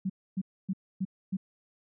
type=tone bursts; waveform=sine; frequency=190 Hz; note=F#3; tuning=46 cents sharp; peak=-27 dBFS; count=5; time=0.05-1.37 s; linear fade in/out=10 ms; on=48 ms; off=270 ms; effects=none